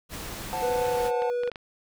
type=noise; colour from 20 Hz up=pink; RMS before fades=-37 dBFS; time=0.09-1.12 s; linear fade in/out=50 ms
type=chord; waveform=triangle; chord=F# diminished; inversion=second; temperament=equal with one note detuned; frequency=523.3 / 734.5 / 880 Hz; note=C5 / F#5 / A5; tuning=0 / -13 / 0 cents; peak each=-34 / -30 / -29 dBFS; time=0.53-1.3 s; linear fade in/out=0 ms
type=tone with pitch glide; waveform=triangle; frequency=493.9 to 486.5 Hz; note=B4 to B4; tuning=0 to -26 cents; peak=-23 dBFS; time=0.62-1.5 s; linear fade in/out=10 ms; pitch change=-26 cents; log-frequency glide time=0.85-1.04 s
type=clicks; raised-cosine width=0.3 ms; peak=-22 dBFS; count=8; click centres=0.855 / 0.954 / 1.054 / 1.221 / 1.435 / 1.476 / 1.517 / 1.558 s
effects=none